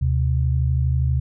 sine tone pair together, 75.5 / 127.93 Hz, D2 / C3, +48 / -39 cents, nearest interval major sixth, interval 913 cents, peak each -19 / -20 dBFS, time 0.01-1.2 s, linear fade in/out 10 ms, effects none

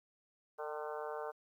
harmonic tone with a mistuned harmonic, 150.6 Hz, D3, 44 cents sharp, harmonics 3 / 4 / 5 / 6 / 7 / 8 / 9 / 10, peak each -43 / -45 / -47 / -49 / -50 / -51 / -52 / -53 dBFS, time 0.58-1.32 s, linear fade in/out 20 ms, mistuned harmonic 5, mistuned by +43 cents, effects 12-bit

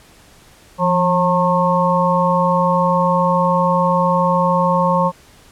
harmonic tone with a mistuned harmonic, 180 Hz, F#3, 47 cents flat, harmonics 1 / 3 / 5 / 6, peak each -18 / -18 / -18 / -18 dBFS, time 0.78-5.12 s, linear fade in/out 50 ms, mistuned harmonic 1, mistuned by -68 cents, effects pink hiss -47 dBFS RMS until 5.51 s + low-pass 12000 Hz 12 dB/octave

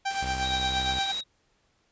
sawtooth tone with tremolo, 784 Hz, G5, in tune, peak -21 dBFS, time 0.05-1.12 s, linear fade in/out 10 ms, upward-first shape triangle, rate 8.6 Hz, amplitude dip 70%
white noise, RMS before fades -38 dBFS, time 0.1-1.21 s, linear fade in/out 5 ms
sawtooth tone, 64.7 Hz, C2, 19 cents flat, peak -29 dBFS, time 0.22-0.99 s, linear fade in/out 5 ms
sine tone with vibrato, 3825 Hz, A#7, 44 cents sharp, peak -29 dBFS, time 0.41-1.24 s, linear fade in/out 50 ms, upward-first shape sine, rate 17 Hz, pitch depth 18 cents each way
effects pink hiss -69 dBFS RMS until 1.91 s + resampled to 16000 Hz

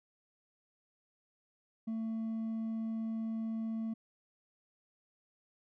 sine tone with hard clipping, 223.7 Hz, A3, 29 cents sharp, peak -35 dBFS, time 1.87-3.94 s, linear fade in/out 10 ms, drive 2 dB, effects none

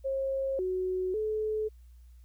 sine tone with pitch steps, 538 / 370.4 / 431.3 Hz, C5 / F#4 / A4, +48 / +2 / -35 cents, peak -28 dBFS, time 0.04-1.69 s, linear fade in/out 20 ms, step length 550 ms, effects added 60 Hz sine -50 dBFS peak until 2.24 s + white hiss -73 dBFS RMS until 2.24 s

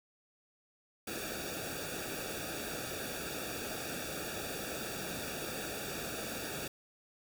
pink noise with comb filter, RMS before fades -40 dBFS, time 1.07-6.68 s, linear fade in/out 5 ms, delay 0.97 ms, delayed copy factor -0.95, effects none

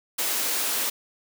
white high-pass noise, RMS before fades -26 dBFS, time 0.18-0.9 s, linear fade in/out 10 ms, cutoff 240 Hz, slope 24 dB/octave, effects none

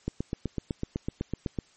click train, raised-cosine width 3 ms, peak -16 dBFS, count 13, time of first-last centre 0.08-1.588 s, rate 7.96 Hz, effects white hiss -61 dBFS RMS until 1.76 s + MP3 32 kbps

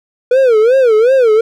triangle tone with vibrato, 479.5 Hz, A#4, 49 cents sharp, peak -4 dBFS, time 0.31-1.41 s, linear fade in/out 5 ms, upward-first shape sine, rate 2.7 Hz, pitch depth 200 cents each way, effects none

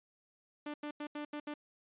sawtooth tone bursts at uneven times, 296 Hz, D4, 14 cents sharp, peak -35 dBFS, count 6, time 0.66-0.74 / 0.83-0.91 / 1-1.07 / 1.15-1.25 / 1.33-1.4 / 1.47-1.54 s, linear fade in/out 5 ms, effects resampled to 8000 Hz

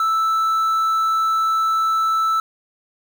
triangle tone with quantisation, 1318.5 Hz, E6, in tune, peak -14 dBFS, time 0-2.4 s, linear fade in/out 2 ms, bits 7, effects none

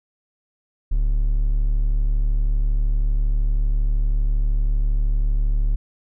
triangle tone, 36.36 Hz, D1, 16 cents flat, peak -14 dBFS, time 0.91-5.76 s, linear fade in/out 10 ms, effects none

